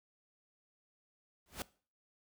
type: noise with exponential growth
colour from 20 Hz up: pink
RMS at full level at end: -36 dBFS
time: 1.46-1.62 s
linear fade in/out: 1 ms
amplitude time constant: 33 ms
effects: noise-tail reverb RT60 0.4 s tail -20 dB re dry